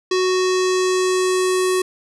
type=tone with low-pass filter sweep; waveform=square; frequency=370 Hz; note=F#4; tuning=in tune; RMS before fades=-18 dBFS; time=0.11-1.82 s; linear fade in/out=5 ms; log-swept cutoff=5400 to 10000 Hz; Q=2.1; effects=none